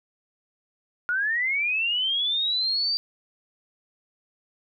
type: linear sweep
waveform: sine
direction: up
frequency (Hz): 1412 to 4699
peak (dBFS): -22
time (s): 1.09-2.97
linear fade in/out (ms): 0
effects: none